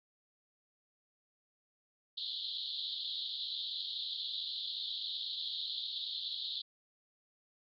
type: band-pass noise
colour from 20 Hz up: white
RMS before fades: -40 dBFS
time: 2.17-6.62 s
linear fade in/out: 10 ms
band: 3300 to 4300 Hz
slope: 96 dB/octave
effects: none